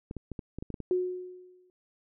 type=clicks; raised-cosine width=3 ms; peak=-24 dBFS; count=9; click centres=0.111 / 0.167 / 0.317 / 0.392 / 0.586 / 0.625 / 0.703 / 0.742 / 0.803 s
type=tone with exponential decay; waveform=sine; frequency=364.2 Hz; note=F#4; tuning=27 cents flat; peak=-22 dBFS; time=0.91-1.7 s; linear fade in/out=1 ms; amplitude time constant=170 ms
effects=none